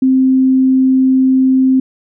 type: tone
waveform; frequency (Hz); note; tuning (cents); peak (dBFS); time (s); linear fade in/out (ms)
sine; 261.6; C4; 0; -7; 0.02-1.8; 5
effects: none